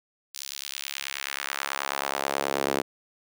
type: tone with high-pass filter sweep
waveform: sawtooth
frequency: 69.3 Hz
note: C#2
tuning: in tune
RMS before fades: -31 dBFS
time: 0.34-2.82 s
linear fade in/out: 10 ms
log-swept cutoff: 5100 to 360 Hz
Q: 1.2
effects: none